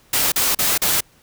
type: noise bursts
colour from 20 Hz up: white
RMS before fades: -18 dBFS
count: 4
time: 0.13-1.007 s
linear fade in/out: 5 ms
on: 190 ms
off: 39 ms
effects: pink hiss -54 dBFS RMS until 1.22 s